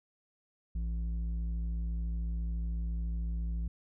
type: tone with low-pass filter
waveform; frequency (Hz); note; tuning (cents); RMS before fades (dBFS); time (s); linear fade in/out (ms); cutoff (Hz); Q
square; 57; A#1; -38; -34; 0.75-3.68; 5; 130; 1.6
effects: none